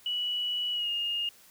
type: tone with pitch glide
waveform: sine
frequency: 2941 to 2839 Hz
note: F#7 to F7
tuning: -11 to +28 cents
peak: -28 dBFS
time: 0.06-1.29 s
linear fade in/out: 2 ms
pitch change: -61 cents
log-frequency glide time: 0.72-0.9 s
effects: white hiss -57 dBFS RMS until 1.5 s